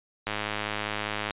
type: click train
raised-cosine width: 0.3 ms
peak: -13 dBFS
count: 110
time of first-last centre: 0.27-1.308 s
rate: 105 Hz
effects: resampled to 8000 Hz